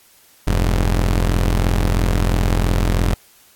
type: tone pair together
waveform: sawtooth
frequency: 43.01 / 102.3 Hz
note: F1 / G#2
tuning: -26 / -26 cents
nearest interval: octave + minor third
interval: 1500 cents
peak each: -11 / -18 dBFS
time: 0.47-3.14 s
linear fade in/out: 0 ms
effects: white hiss -51 dBFS RMS until 3.55 s + AAC 64 kbps